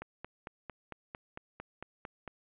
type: click train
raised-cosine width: 0.5 ms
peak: -26 dBFS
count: 11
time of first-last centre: 0.02-2.277 s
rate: 4.43 Hz
effects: resampled to 8000 Hz + 10-bit